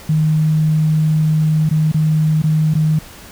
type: tone with dropouts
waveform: sine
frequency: 155.56 Hz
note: D#3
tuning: in tune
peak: -11 dBFS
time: 0.09-2.99 s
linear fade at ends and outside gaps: 5 ms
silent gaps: 1.692-1.71 / 1.918-1.943 / 2.42-2.438 / 2.739-2.751 s
effects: pink hiss -38 dBFS RMS until 3.31 s